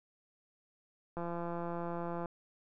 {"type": "click train", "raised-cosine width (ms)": 1, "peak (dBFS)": -26, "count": 187, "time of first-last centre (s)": [1.17, 2.258], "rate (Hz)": 171, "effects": []}